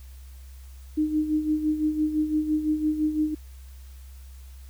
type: tone with tremolo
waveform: sine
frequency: 306.8 Hz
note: D#4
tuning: 24 cents flat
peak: -19 dBFS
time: 0.97-3.35 s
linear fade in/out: 10 ms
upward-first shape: sine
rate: 5.9 Hz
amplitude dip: 65%
effects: added 65 Hz sine -41 dBFS peak until 4.69 s + white hiss -57 dBFS RMS until 4.69 s